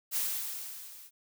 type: noise with level ramp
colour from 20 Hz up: blue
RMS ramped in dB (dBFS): -29 to -52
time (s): 0.11-1.11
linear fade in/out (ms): 50
effects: none